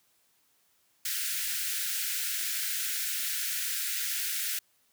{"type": "high-pass noise", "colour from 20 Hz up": "white", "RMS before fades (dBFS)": -32, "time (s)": [1.05, 4.59], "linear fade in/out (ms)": 5, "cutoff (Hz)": 1400, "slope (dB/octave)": 96, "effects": ["white hiss -69 dBFS RMS until 4.92 s", "high-pass 60 Hz 12 dB/octave"]}